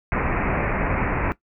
pink low-pass noise, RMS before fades -23 dBFS, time 0.12-1.32 s, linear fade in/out 0 ms, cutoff 2500 Hz, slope 96 dB/octave, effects noise-tail reverb RT60 0.1 s tail -17 dB re dry

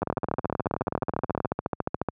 two click trains, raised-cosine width 1 ms, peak -11 / -13 dBFS, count 30 / 28, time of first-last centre 0.03-2.087 / 0.02-1.456 s, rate 14.1 / 18.8 Hz, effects high-pass 80 Hz 12 dB/octave

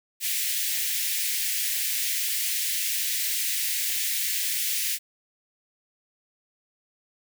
white high-pass noise, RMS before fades -27 dBFS, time 0.2-4.99 s, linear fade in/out 50 ms, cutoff 1800 Hz, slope 48 dB/octave, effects none

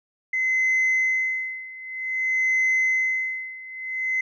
sine tone with tremolo, 2049 Hz, C7, 37 cents flat, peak -16 dBFS, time 0.33-4.21 s, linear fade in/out 5 ms, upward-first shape sine, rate 0.53 Hz, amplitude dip 90%, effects tanh soft clip ceiling -16 dBFS

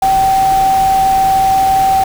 sine tone in noise, 771 Hz, G5, 29 cents flat, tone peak -8 dBFS, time 0.02-2.04 s, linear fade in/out 5 ms, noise pink, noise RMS -24 dBFS, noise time 0.02-2.04 s, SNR +13 dB, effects none

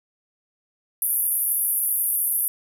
pink band-pass noise, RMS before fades -23 dBFS, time 1.02-2.48 s, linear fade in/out 0 ms, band 10000 to 14000 Hz, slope 96 dB/octave, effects none

